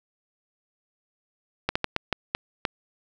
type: slowing click train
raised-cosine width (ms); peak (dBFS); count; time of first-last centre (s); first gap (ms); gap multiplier
0.3; -7; 7; 1.69-2.652; 65; 1.36
effects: none